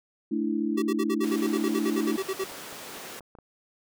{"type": "chord", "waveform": "sine", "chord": "A suspended fourth", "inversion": "none", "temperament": "equal", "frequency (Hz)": [220, 293.7, 329.6], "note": ["A3", "D4", "E4"], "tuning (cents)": [0, 0, 0], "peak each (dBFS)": -29, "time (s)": [0.31, 2.17], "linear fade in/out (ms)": 10}
{"type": "tone bursts", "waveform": "square", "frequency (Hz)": 383.4, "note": "G4", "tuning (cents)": -38, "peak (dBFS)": -27, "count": 16, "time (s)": [0.77, 2.443], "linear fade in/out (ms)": 10, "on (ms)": 53, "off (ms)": 55}
{"type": "high-pass noise", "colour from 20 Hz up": "pink", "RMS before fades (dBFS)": -41, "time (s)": [1.23, 3.2], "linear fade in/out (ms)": 10, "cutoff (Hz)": 280, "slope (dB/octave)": 12}
{"type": "clicks", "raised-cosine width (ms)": 1, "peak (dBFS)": -34, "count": 7, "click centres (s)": [2.438, 2.516, 2.727, 2.972, 3.207, 3.352, 3.387]}
{"effects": []}